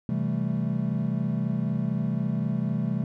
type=chord; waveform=triangle; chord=A minor seventh; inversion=first; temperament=equal; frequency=130.81 / 164.81 / 196 / 220 Hz; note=C3 / E3 / G3 / A3; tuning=0 / 0 / 0 / 0 cents; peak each=-28 dBFS; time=0.09-3.04 s; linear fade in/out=2 ms; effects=none